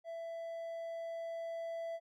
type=tone with level ramp; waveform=triangle; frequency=665 Hz; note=E5; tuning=15 cents sharp; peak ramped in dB=-39 to -36 dBFS; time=0.04-2 s; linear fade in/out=50 ms; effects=none

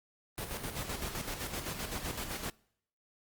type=noise with tremolo; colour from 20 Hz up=pink; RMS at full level=-37 dBFS; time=0.38-2.5 s; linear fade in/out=0 ms; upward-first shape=square; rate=7.8 Hz; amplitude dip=50%; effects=noise-tail reverb RT60 0.7 s tail -25 dB re dry + Opus 32 kbps

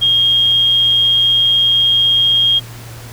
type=tone; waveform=sine; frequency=3242 Hz; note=G#7; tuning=42 cents flat; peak=-9 dBFS; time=0.01-2.6 s; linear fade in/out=20 ms; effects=added 116 Hz sine -31 dBFS peak until 3.12 s + pink hiss -36 dBFS RMS until 3.12 s

